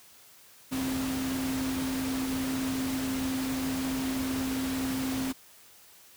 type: tone in noise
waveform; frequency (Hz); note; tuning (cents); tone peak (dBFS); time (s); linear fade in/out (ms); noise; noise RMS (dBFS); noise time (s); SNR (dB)
sine; 263.1; C4; +10; -29; 0.71-5.33; 20; pink; -36; 0.71-5.33; +4
effects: white hiss -55 dBFS RMS until 6.16 s + high-pass 60 Hz 12 dB/octave